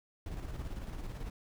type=noise with tremolo; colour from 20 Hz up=brown; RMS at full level=-39 dBFS; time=0.26-1.3 s; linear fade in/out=2 ms; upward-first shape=square; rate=18 Hz; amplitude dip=40%; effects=none